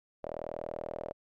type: tone with band-pass filter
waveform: sawtooth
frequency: 40.34 Hz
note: E1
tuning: 37 cents flat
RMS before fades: -40 dBFS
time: 0.23-1.13 s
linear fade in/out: 10 ms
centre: 590 Hz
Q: 5.8
effects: none